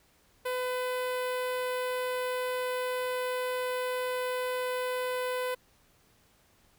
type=tone with notch filter; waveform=sawtooth; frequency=503 Hz; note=B4; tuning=32 cents sharp; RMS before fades=-32 dBFS; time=0.45-5.55 s; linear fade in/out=10 ms; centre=6200 Hz; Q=0.96; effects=pink hiss -65 dBFS RMS until 6.78 s